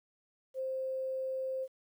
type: tone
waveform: sine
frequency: 525 Hz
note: C5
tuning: 6 cents sharp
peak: -33 dBFS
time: 0.54-1.68 s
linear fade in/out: 50 ms
effects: 11-bit